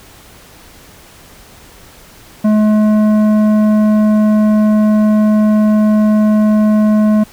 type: tone with tanh clipping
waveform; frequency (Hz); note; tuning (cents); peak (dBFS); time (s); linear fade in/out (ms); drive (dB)
sine; 213.2; G#3; +46; -9; 2.44-7.24; 10; 11
effects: pink hiss -40 dBFS RMS until 7.32 s